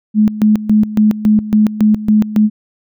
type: tone with tremolo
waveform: sine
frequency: 213.2 Hz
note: G#3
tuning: 46 cents sharp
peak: -6 dBFS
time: 0.14-2.5 s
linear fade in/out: 50 ms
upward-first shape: square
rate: 3.6 Hz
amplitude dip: 80%
effects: none